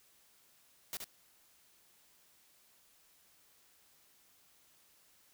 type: noise with echo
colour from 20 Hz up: white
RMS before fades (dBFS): -40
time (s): 0.93-0.97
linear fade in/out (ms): 0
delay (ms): 72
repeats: 1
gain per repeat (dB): -4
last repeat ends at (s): 1.042
effects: white hiss -67 dBFS RMS until 5.33 s